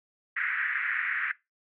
pink band-pass noise, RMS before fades -30 dBFS, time 0.36-1.32 s, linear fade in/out 10 ms, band 1500 to 2100 Hz, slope 48 dB/octave, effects noise-tail reverb RT60 0.2 s tail -19 dB re dry

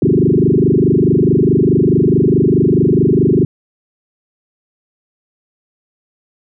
sine tone with frequency modulation, 263.8 Hz, C4, 14 cents sharp, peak -8 dBFS, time 0.02-3.45 s, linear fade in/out 2 ms, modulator 24.7 Hz, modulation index 5.8, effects none

